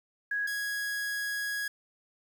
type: tone pair in turn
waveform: sine / 45% pulse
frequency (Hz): 1660 / 1660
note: G#6 / G#6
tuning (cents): -1 / -1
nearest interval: unison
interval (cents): 0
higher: neither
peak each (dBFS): -28 / -31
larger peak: first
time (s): 0.31-0.47 / 0.47-1.68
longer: second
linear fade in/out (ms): 5
effects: 10-bit